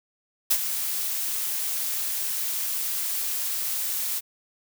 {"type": "noise with ADSR envelope", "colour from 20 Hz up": "blue", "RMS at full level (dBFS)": -19, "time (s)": [0.5, 4.21], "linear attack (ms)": 12, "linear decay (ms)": 58, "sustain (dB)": -9, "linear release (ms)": 33, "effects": []}